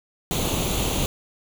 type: noise with comb filter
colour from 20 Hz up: pink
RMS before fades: -24 dBFS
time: 0.31-1.06 s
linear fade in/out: 0 ms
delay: 0.29 ms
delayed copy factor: +0.65
effects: none